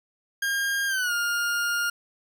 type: tone with pitch glide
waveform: 40% pulse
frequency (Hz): 1614 to 1413.2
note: G#6 to F6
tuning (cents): -50 to +20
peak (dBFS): -23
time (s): 0.42-1.9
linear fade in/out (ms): 5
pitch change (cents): -230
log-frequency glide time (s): 0.87-1.13
effects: none